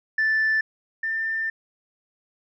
sine tone pair in turn, 1760 / 1791.8 Hz, A6 / A6, 0 / +31 cents, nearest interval unison, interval 31 cents, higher second, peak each -17 / -23 dBFS, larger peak first, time 0.18-0.61 / 1.03-1.5 s, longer second, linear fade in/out 5 ms, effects tanh soft clip ceiling -16 dBFS

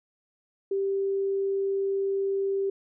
sine tone, 392 Hz, G4, in tune, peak -24 dBFS, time 0.71-2.7 s, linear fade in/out 5 ms, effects none

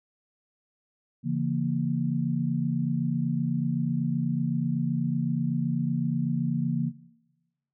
sine chord, A# diminished, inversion first, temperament just, 139.85 / 167.82 / 233.1 Hz, C#3 / E3 / A#3, +16 / +31 / 0 cents, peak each -29 dBFS, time 1.23-6.92 s, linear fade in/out 50 ms, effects noise-tail reverb RT60 1.0 s tail -18 dB re dry

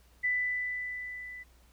sine tone with level ramp, 1990 Hz, B6, 13 cents sharp, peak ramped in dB -25 to -42 dBFS, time 0.23-1.44 s, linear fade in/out 20 ms, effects added 60 Hz sine -59 dBFS peak until 1.72 s + pink hiss -65 dBFS RMS until 1.72 s

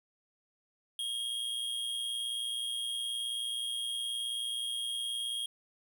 square tone with amplitude modulation, 3258 Hz, G#7, 34 cents flat, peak -32 dBFS, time 0.99-5.46 s, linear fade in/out 2 ms, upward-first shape sine, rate 119 Hz, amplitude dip 45%, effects none

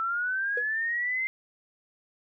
sine linear sweep, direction up, 1318.5 to 2093 Hz, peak -26 dBFS, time 0-1.27 s, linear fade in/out 0 ms
triangle tone with exponential decay, 487 Hz, B4, 24 cents flat, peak -25 dBFS, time 0.57-0.67 s, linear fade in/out 5 ms, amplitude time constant 20 ms
effects none

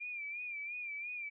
sine tone with vibrato, 2383 Hz, D7, 25 cents sharp, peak -39 dBFS, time 0-1.3 s, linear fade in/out 20 ms, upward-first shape sine, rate 2.9 Hz, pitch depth 68 cents each way, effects none

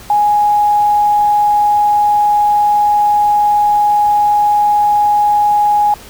sine tone with quantisation, 830.6 Hz, G#5, in tune, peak -8 dBFS, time 0.1-5.94 s, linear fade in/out 2 ms, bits 6, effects pink hiss -36 dBFS RMS until 6.09 s

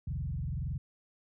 sine tone with frequency modulation, 103.83 Hz, G#2, in tune, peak -32 dBFS, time 0.07-0.78 s, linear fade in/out 5 ms, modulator 21.7 Hz, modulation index 2.4, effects none

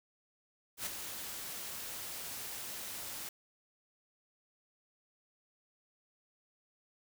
white noise with ADSR envelope, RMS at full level -36 dBFS, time 0.77-3.29 s, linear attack 95 ms, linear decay 8 ms, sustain -7 dB, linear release 4 ms, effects none

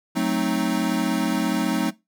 square chord, F# diminished seventh, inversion none, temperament equal, 185 / 220 / 261.6 / 311.1 Hz, F#3 / A3 / C4 / Eb4, 0 / 0 / 0 / 0 cents, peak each -27 dBFS, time 0.15-1.91 s, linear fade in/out 20 ms, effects noise-tail reverb RT60 0.2 s tail -19 dB re dry

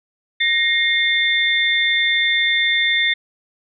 sine tone cluster, 1867 / 2135 / 3556 Hz, A#6 / C7 / A7, +2 / +34 / +18 cents, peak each -19 dBFS, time 0.4-3.14 s, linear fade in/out 10 ms, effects none

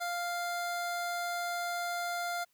25% pulse tone, 698.5 Hz, F5, in tune, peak -29 dBFS, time 0-2.45 s, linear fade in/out 20 ms, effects white hiss -73 dBFS RMS until 2.53 s

